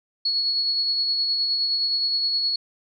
sine tone with tremolo, 4362 Hz, C#8, 29 cents flat, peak -19 dBFS, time 0.25-2.56 s, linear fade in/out 5 ms, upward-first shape sine, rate 9.6 Hz, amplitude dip 30%, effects none

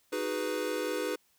square chord, G# minor seventh, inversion second, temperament equal, 311.1 / 370 / 415.3 / 493.9 Hz, D#4 / F#4 / G#4 / B4, 0 / 0 / 0 / 0 cents, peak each -38 / -39 / -37 / -35 dBFS, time 0.12-1.16 s, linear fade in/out 10 ms, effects white hiss -69 dBFS RMS until 1.38 s

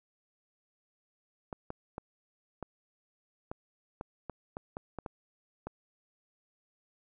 clicks, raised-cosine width 1 ms, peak -24 dBFS, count 12, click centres 1.528 / 1.704 / 1.981 / 2.627 / 3.515 / 4.011 / 4.297 / 4.569 / 4.769 / 4.987 / 5.062 / 5.67 s, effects none

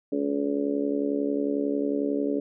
harmonic tone, 71.1 Hz, C#2, 45 cents sharp, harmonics 3 / 4 / 5 / 6 / 7 / 8, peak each -37 / -26 / -38 / -29 / -37 / -34 dBFS, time 0.12-2.4 s, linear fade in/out 5 ms, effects none

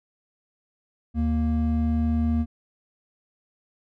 triangle tone pair together, 77.78 / 233.1 Hz, D#2 / A#3, 0 / 0 cents, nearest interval octave + perfect fifth, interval 1900 cents, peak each -21 dBFS, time 1.14-2.46 s, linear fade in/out 50 ms, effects none

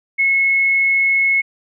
sine tone, 2183 Hz, C#7, 27 cents flat, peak -12 dBFS, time 0.18-1.42 s, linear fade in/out 20 ms, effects none

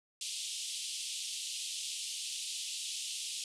pink band-pass noise, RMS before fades -40 dBFS, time 0.21-3.44 s, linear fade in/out 2 ms, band 2800 to 10000 Hz, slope 48 dB/octave, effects none

